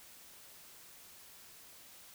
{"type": "silence", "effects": ["white hiss -56 dBFS RMS until 2.14 s"]}